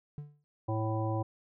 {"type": "tone with exponential decay", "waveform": "triangle", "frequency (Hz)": 146.83, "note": "D3", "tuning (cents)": 0, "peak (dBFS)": -33, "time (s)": [0.18, 0.44], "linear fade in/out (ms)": 0, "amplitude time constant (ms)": 55}
{"type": "harmonic tone", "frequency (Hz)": 110, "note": "A2", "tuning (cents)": 0, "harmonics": [1, 3, 5, 7, 9], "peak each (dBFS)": [-31, -36, -38, -39, -41], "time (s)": [0.68, 1.23], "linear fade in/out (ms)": 10}
{"effects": []}